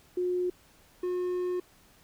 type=tone pair in turn; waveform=sine / triangle; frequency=360 / 360 Hz; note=F#4 / F#4; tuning=-47 / -47 cents; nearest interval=unison; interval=0 cents; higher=neither; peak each=-26 dBFS; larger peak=neither; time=0.17-0.5 / 1.03-1.6 s; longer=second; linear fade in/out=5 ms; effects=pink hiss -60 dBFS RMS until 2.03 s